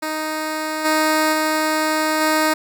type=tone with level steps; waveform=10% pulse; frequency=311.1 Hz; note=D#4; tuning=in tune; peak=-14 / -7 / -9 / -7 dBFS; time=0.02-2.54 s; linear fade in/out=10 ms; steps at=0.84 / 1.32 / 2.2 s; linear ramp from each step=20 ms; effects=none